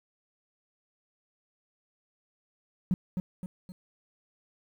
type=tone with echo; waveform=triangle; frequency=183.3 Hz; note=F#3; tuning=16 cents flat; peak=-18 dBFS; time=2.91-2.94 s; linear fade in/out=0 ms; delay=260 ms; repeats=3; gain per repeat=-7 dB; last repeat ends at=3.72 s; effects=tanh soft clip ceiling -20 dBFS + 10-bit